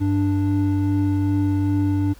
triangle tone pair together, 97 / 293.5 Hz, G2 / D4, -18 / -1 cents, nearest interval octave + perfect fifth, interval 1917 cents, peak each -18 dBFS, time 0-2.14 s, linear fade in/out 20 ms, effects added 50 Hz sine -45 dBFS peak until 2.19 s + pink hiss -51 dBFS RMS until 2.19 s

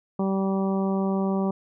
harmonic tone, 193.3 Hz, G3, 24 cents flat, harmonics 1 / 2 / 3 / 4 / 5 / 6, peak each -23 / -29 / -33 / -35 / -37 / -39 dBFS, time 0.19-1.51 s, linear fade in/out 5 ms, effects none

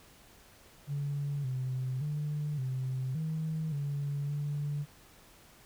sine tone with pitch steps, 142.8 / 129.1 / 148.8 / 130.1 / 158.1 / 142.7 / 145.6 Hz, D3 / C3 / D3 / C3 / D#3 / D3 / D3, -48 / -23 / +23 / -9 / +28 / -49 / -15 cents, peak -30 dBFS, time 0.87-4.86 s, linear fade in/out 50 ms, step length 570 ms, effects tanh soft clip ceiling -27 dBFS + pink hiss -58 dBFS RMS until 5.65 s

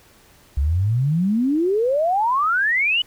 sine exponential sweep, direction up, 65.41 to 3017 Hz, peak -16 dBFS, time 0.57-3.02 s, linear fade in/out 5 ms, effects pink hiss -52 dBFS RMS until 3.06 s

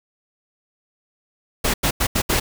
pink noise bursts at uneven times, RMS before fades -19 dBFS, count 5, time 1.64-1.74 / 1.83-1.91 / 2-2.07 / 2.15-2.22 / 2.29-2.4 s, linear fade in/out 10 ms, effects none

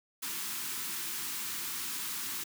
white band-stop noise, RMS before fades -37 dBFS, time 0.22-2.44 s, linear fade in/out 10 ms, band 390 to 900 Hz, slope 48 dB/octave, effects high-pass 150 Hz 12 dB/octave

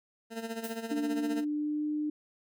20% pulse tone with tremolo, 227 Hz, A#3, 46 cents flat, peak -28 dBFS, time 0.3-1.45 s, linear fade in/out 50 ms, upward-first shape sine, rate 15 Hz, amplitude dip 70%
blue noise with exponential decay, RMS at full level -40 dBFS, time 0.64-0.9 s, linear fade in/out 0 ms, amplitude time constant 55 ms
sine tone with pitch glide, 293.7 to 300.9 Hz, D4 to D4, 0 to +42 cents, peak -29 dBFS, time 0.91-2.1 s, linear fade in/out 5 ms, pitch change +42 cents, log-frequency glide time 1.1-1.85 s
effects none

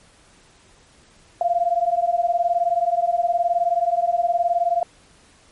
sine beating tone pair, 683 / 702 Hz, F5 / F5, -39 / +9 cents, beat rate 19 Hz, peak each -20 dBFS, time 1.41-4.83 s, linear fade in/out 2 ms, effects pink hiss -53 dBFS RMS until 5.51 s + MP3 48 kbps

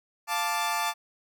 sawtooth chord, D minor, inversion first, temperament equal, 698.5 / 880 / 1174.7 Hz, F5 / A5 / D6, 0 / 0 / 0 cents, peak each -30 / -25 / -27 dBFS, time 0.27-0.94 s, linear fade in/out 50 ms, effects none

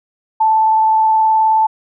sine tone with vibrato, 878 Hz, A5, 4 cents flat, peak -9 dBFS, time 0.4-1.67 s, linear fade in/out 10 ms, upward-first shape sine, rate 19 Hz, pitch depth 11 cents each way, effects none

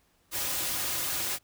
white noise with comb filter, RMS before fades -31 dBFS, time 0.31-1.39 s, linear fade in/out 50 ms, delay 4.5 ms, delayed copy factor -0.55, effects pink hiss -68 dBFS RMS until 1.43 s

